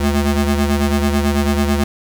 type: ring-modulated tone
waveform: 30% pulse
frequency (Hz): 143.5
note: D3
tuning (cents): -40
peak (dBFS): -8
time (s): 0-1.84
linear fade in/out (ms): 5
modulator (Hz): 67.2
effects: none